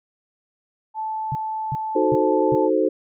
sine tone, 874 Hz, A5, 12 cents flat, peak -24 dBFS, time 0.94-2.7 s, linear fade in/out 50 ms
sine tone bursts, 138.3 Hz, C#3, 4 cents flat, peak -23 dBFS, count 4, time 1.32-2.55 s, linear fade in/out 0 ms, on 30 ms, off 370 ms
sine chord, D# diminished seventh, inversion none, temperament equal, 311.1 / 370 / 440 / 523.3 Hz, D#4 / F#4 / A4 / C5, 0 / 0 / 0 / 0 cents, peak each -22 dBFS, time 1.95-2.89 s, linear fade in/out 10 ms
effects none

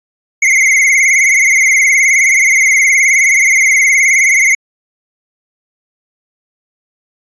square tone with vibrato, 2134 Hz, C7, 34 cents sharp, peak -7 dBFS, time 0.42-4.55 s, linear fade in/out 5 ms, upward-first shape triangle, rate 19 Hz, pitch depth 100 cents each way, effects resampled to 22050 Hz

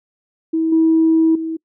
sine tone with level steps, 323.2 Hz, E4, 34 cents flat, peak -14 / -9 / -20 dBFS, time 0.53-1.57 s, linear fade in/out 10 ms, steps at 0.72 / 1.35 s, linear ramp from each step 5 ms, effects noise-tail reverb RT60 0.1 s tail -26 dB re dry + tanh soft clip ceiling -5 dBFS

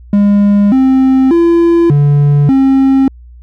triangle tone with pitch steps, 203.3 / 263.2 / 338.9 / 144.5 / 268.3 Hz, G#3 / C4 / E4 / D3 / C4, -37 / +10 / +48 / -28 / +44 cents, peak -3 dBFS, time 0.13-3.08 s, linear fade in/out 2 ms, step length 590 ms, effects added 60 Hz sine -32 dBFS peak until 3.42 s

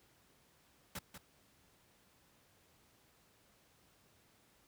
pink noise with echo, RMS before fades -43 dBFS, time 0.95-0.99 s, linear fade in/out 5 ms, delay 190 ms, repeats 1, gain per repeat -8 dB, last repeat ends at 1.18 s, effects pink hiss -69 dBFS RMS until 4.67 s + high-pass 60 Hz 12 dB/octave

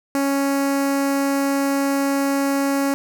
sawtooth tone with notch filter, 277.2 Hz, C#4, in tune, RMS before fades -20 dBFS, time 0.15-2.94 s, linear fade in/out 0 ms, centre 3400 Hz, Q 1.3, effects none

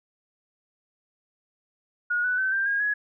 sine tone with pitch steps, 1444 / 1488 / 1533.4 / 1580.2 / 1628.3 / 1678 Hz, F#6 / F#6 / G6 / G6 / G#6 / G#6, -43 / +9 / -39 / +13 / -35 / +17 cents, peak -22 dBFS, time 2.1-2.94 s, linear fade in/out 10 ms, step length 140 ms, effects none

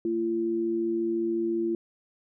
sine tone pair together, 226.4 / 340.7 Hz, A3 / F4, +50 / -43 cents, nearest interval perfect fifth, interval 707 cents, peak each -33 / -25 dBFS, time 0.05-1.75 s, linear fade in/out 2 ms, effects none

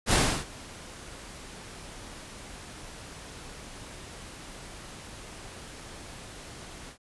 pink noise with ADSR envelope, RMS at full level -21 dBFS, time 0.06-6.98 s, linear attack 65 ms, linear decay 320 ms, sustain -23 dB, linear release 92 ms, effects resampled to 24000 Hz

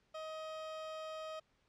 30% pulse tone, 630 Hz, D#5, 21 cents sharp, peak -40 dBFS, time 0.14-1.4 s, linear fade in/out 10 ms, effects pink hiss -75 dBFS RMS until 1.68 s + low-pass 5000 Hz 12 dB/octave

